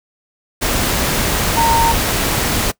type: tone in noise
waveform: sine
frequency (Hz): 920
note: A#5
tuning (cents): -23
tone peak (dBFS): -12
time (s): 1.56-1.93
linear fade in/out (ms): 20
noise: pink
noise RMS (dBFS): -17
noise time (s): 0.61-2.72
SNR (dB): +2
effects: noise-tail reverb RT60 0.1 s tail -21 dB re dry